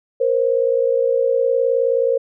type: tone pair together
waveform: sine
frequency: 471.5 / 530.8 Hz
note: A#4 / C5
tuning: +20 / +25 cents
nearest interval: major second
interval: 205 cents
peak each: -17 dBFS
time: 0.2-2.18 s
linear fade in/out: 10 ms
effects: none